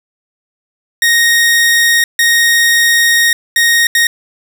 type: tone bursts at uneven times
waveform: sawtooth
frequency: 1864.7 Hz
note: A#6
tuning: in tune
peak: -4 dBFS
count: 4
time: 1.02-2.04 / 2.19-3.33 / 3.56-3.87 / 3.95-4.07 s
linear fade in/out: 2 ms
effects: none